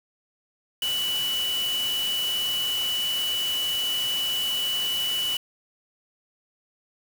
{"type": "tone in noise", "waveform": "sine", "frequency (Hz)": 2960, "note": "F#7", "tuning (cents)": 0, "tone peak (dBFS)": -24, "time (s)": [0.82, 5.37], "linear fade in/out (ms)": 2, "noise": "white", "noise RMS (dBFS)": -34, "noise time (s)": [0.82, 5.37], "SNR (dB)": 7, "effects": []}